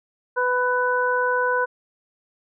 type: harmonic tone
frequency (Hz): 497.7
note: B4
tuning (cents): +13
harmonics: 1 / 2 / 3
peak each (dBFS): -23 / -23 / -23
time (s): 0.36-1.66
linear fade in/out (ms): 20
effects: none